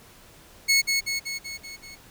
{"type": "tone with echo", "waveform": "20% pulse", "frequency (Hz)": 2194, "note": "C#7", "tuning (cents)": -18, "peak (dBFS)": -12, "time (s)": [0.68, 0.82], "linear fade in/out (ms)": 20, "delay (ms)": 190, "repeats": 6, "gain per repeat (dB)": -4, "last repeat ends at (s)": 1.96, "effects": ["pink hiss -51 dBFS RMS until 2.1 s"]}